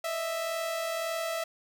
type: tone pair together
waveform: sawtooth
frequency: 618 / 659.8 Hz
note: D#5 / E5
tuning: -12 / +1 cents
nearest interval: minor second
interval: 113 cents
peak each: -36 / -27 dBFS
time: 0.04-1.44 s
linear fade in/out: 5 ms
effects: none